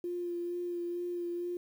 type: tone with vibrato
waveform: sine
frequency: 349.2 Hz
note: F4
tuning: in tune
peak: -33 dBFS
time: 0.04-1.57 s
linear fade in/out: 2 ms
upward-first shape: sine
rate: 2.2 Hz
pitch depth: 17 cents each way
effects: 10-bit